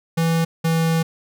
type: tone pair in turn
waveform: square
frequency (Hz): 164.81 / 163.58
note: E3 / E3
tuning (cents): 0 / -13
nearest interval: unison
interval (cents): 13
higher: first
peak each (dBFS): -17 / -17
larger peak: neither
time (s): 0.17-0.45 / 0.64-1.03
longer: second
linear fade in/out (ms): 10
effects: none

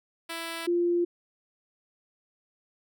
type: tone pair in turn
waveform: 5% pulse / sine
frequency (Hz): 331.6 / 347.4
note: E4 / F4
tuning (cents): +10 / -9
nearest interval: minor second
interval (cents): 81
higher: second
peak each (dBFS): -22 / -22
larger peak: neither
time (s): 0.29-0.67 / 0.67-1.05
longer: neither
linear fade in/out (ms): 10
effects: none

